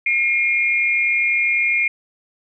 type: tone pair together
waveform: sine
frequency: 2146 / 2406 Hz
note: C7 / D7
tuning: +43 / +41 cents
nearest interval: major second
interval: 198 cents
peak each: -18 dBFS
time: 0.06-1.88 s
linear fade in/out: 5 ms
effects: none